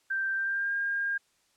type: tone with pitch glide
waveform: sine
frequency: 1569 to 1612.2 Hz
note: G6 to G6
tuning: +1 to +48 cents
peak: -27 dBFS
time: 0.1-1.18 s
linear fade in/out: 10 ms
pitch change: +47 cents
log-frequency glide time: 0.36-0.73 s
effects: white hiss -69 dBFS RMS until 1.56 s + low-pass 9000 Hz 12 dB/octave